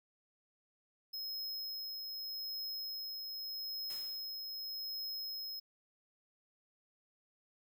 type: tone with tremolo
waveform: square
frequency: 5140 Hz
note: E8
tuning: 45 cents flat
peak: -39 dBFS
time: 1.13-5.6 s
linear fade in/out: 10 ms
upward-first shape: triangle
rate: 0.83 Hz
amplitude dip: 30%
type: noise with exponential decay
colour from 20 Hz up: white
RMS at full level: -49 dBFS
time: 3.9-4.46 s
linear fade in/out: 2 ms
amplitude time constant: 120 ms
effects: none